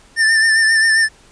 square tone with vibrato, 1785 Hz, A6, 24 cents sharp, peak -11 dBFS, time 0.16-1.09 s, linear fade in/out 50 ms, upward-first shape triangle, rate 7.5 Hz, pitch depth 43 cents each way, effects pink hiss -48 dBFS RMS until 1.31 s + resampled to 22050 Hz

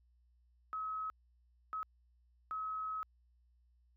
sine tone bursts at uneven times, 1281 Hz, E6, 50 cents flat, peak -37 dBFS, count 3, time 0.73-1.1 / 1.73-1.83 / 2.51-3.03 s, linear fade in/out 0 ms, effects added 60 Hz sine -67 dBFS peak until 3.96 s

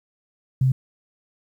sine tone, 130.81 Hz, C3, in tune, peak -15 dBFS, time 0.61-0.72 s, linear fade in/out 5 ms, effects 9-bit

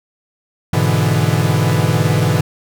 45% pulse chord, E dominant seventh, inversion first, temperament equal, 103.83 / 123.47 / 146.83 / 164.81 Hz, G#2 / B2 / D3 / E3, 0 / 0 / 0 / 0 cents, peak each -18 dBFS, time 0.73-2.41 s, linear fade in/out 5 ms, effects none

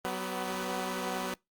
10% pulse tone cluster, 187.6 / 249.2 / 385.9 / 495.4 Hz, F#3 / B3 / G4 / B4, +24 / +16 / -27 / +5 cents, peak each -27 / -28 / -36 / -36 dBFS, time 0.05-1.34 s, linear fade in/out 0 ms, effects noise-tail reverb RT60 0.2 s tail -25 dB re dry + Opus 32 kbps

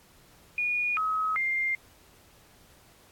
sine tone with pitch steps, 2447 / 1275 / 2106 Hz, D#7 / D#6 / C7, -29 / +42 / +11 cents, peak -25 dBFS, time 0.58-1.75 s, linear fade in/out 2 ms, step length 390 ms, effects pink hiss -58 dBFS RMS until 3.11 s + AAC 64 kbps

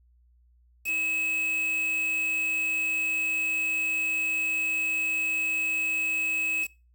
triangle tone with quantisation, 2575 Hz, E7, 41 cents flat, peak -24 dBFS, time 0.84-6.68 s, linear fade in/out 50 ms, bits 6, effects noise-tail reverb RT60 0.3 s tail -22 dB re dry + added 60 Hz sine -58 dBFS peak until 6.94 s

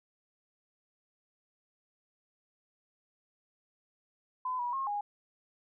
sine tone with pitch steps, 1014 / 969 / 1076 / 822 Hz, B5 / B5 / C6 / G#5, +45 / -33 / +48 / -18 cents, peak -31 dBFS, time 4.45-5.01 s, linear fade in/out 5 ms, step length 140 ms, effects none

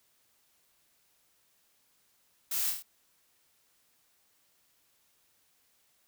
blue noise with echo, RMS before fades -33 dBFS, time 2.51-2.7 s, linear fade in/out 5 ms, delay 25 ms, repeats 5, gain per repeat -3 dB, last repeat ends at 2.825 s, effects white hiss -70 dBFS RMS until 6.07 s

